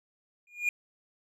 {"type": "tone with exponential growth", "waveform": "triangle", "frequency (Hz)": 2428, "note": "D#7", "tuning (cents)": -43, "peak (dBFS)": -20, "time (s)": [0.47, 0.69], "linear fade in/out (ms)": 2, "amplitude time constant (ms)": 46, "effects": []}